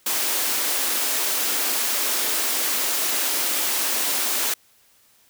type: high-pass noise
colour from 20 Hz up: white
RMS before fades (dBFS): -23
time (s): 0.06-4.54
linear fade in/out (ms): 5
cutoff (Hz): 230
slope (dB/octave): 96
effects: white hiss -58 dBFS RMS until 5.29 s